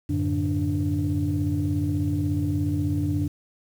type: tone cluster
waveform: sine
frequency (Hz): 91.1 / 107.7 / 145.4 / 293.5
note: F#2 / A2 / D3 / D4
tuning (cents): -26 / -37 / -17 / -1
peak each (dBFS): -25 / -30 / -28 / -25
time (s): 0.09-3.28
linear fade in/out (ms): 10
effects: tanh soft clip ceiling -15 dBFS + 8-bit